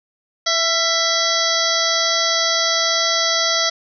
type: harmonic tone with a mistuned harmonic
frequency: 661 Hz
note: E5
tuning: 5 cents sharp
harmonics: 1 / 2 / 3 / 5 / 6 / 7 / 8 / 9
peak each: -24 / -24 / -24 / -24 / -24 / -24 / -24 / -24 dBFS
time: 0.46-3.7 s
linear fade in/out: 10 ms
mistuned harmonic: 2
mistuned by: +37 cents
effects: none